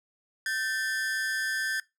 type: ring-modulated tone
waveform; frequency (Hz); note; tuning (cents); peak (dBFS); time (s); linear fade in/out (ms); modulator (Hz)
45% pulse; 1661.2; G#6; 0; -25; 0.46-1.8; 2; 111
effects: noise-tail reverb RT60 0.2 s tail -20 dB re dry + low-pass 12000 Hz 12 dB/octave